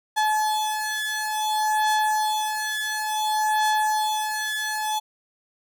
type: beating tone pair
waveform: 35% pulse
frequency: 858 / 858.57 Hz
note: A5 / A5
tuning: -44 / -43 cents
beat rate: 0.57 Hz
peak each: -23 dBFS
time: 0.16-5 s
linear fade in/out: 20 ms
effects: none